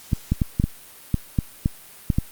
clicks, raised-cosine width 5 ms, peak -6 dBFS, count 10, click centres 0.132 / 0.32 / 0.418 / 0.599 / 0.64 / 1.143 / 1.388 / 1.659 / 2.102 / 2.185 s, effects white hiss -45 dBFS RMS until 2.31 s + Opus 48 kbps

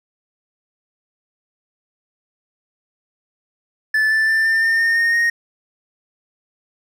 triangle tone with pitch steps, 1746 / 1762.2 / 1778.6 / 1795.1 / 1811.8 / 1828.6 / 1845.6 / 1862.7 Hz, A6 / A6 / A6 / A6 / A#6 / A#6 / A#6 / A#6, -14 / +2 / +18 / +34 / -50 / -34 / -18 / -2 cents, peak -12 dBFS, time 3.94-5.3 s, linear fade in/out 5 ms, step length 170 ms, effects none

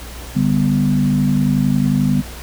sine chord, G major, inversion second, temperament equal with one note detuned, 144.39 / 196 / 246.9 Hz, D3 / G3 / B3, -29 / 0 / 0 cents, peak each -17 dBFS, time 0.35-2.22 s, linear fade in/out 20 ms, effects added 60 Hz sine -32 dBFS peak until 2.42 s + pink hiss -35 dBFS RMS until 2.42 s

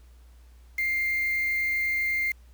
sine tone with quantisation, 2104 Hz, C7, 9 cents sharp, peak -24 dBFS, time 0.78-2.32 s, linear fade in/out 5 ms, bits 6, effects added 60 Hz sine -49 dBFS peak until 2.53 s + pink hiss -64 dBFS RMS until 2.53 s

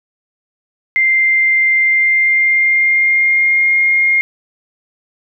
sine tone with pitch glide, 2093 to 2131 Hz, C7 to C7, 0 to +31 cents, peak -9 dBFS, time 0.96-4.21 s, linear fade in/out 0 ms, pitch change +31 cents, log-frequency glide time 1.8-3.77 s, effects none

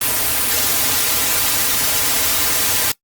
white noise with comb filter, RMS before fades -17 dBFS, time 0.01-2.92 s, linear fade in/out 5 ms, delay 5.4 ms, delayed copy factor -0.95, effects noise-tail reverb RT60 0.1 s tail -20 dB re dry + Opus 32 kbps

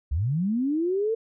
sine linear sweep, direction up, 61.74 to 460 Hz, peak -22 dBFS, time 0.11-1.15 s, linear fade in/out 10 ms, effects none

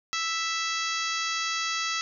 harmonic tone, 659.3 Hz, E5, in tune, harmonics 2 / 3 / 4 / 5 / 6 / 7 / 8 / 9 / 10, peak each -32 / -34 / -35 / -36 / -37 / -37 / -38 / -39 / -39 dBFS, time 0.13-2.01 s, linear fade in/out 0 ms, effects none

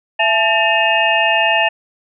sine tone cluster, 669 / 864 / 1799 / 2553 / 2804 Hz, E5 / A5 / A6 / D#7 / F7, +25 / -32 / +38 / +44 / +6 cents, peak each -18 dBFS, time 0.19-1.69 s, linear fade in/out 10 ms, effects none

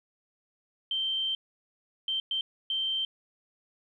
sine tone bursts at uneven times, 3128 Hz, G7, 4 cents flat, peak -27 dBFS, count 4, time 0.91-1.35 / 2.08-2.2 / 2.31-2.41 / 2.7-3.05 s, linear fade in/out 2 ms, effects 11-bit

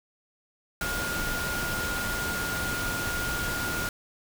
sine tone in noise, 1422 Hz, F6, 31 cents sharp, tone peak -31 dBFS, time 0.81-3.89 s, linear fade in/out 2 ms, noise pink, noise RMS -32 dBFS, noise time 0.81-3.89 s, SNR -2 dB, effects none

